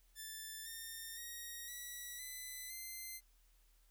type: tone with pitch steps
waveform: 5% pulse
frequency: 1760 / 1818.9 / 1879.8 / 1942.7 / 2008 / 2075 Hz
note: A6 / A#6 / A#6 / B6 / B6 / C7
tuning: 0 / -43 / +14 / -29 / +28 / -15 cents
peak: -36 dBFS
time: 0.15-3.21 s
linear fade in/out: 50 ms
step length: 510 ms
effects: added 40 Hz sine -67 dBFS peak until 3.9 s + white hiss -75 dBFS RMS until 3.9 s